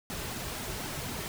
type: noise with flanger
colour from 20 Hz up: pink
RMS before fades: -37 dBFS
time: 0.1-1.28 s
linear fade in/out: 0 ms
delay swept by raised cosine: 1.7 to 4.2 ms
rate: 4 Hz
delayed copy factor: -0.6
effects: none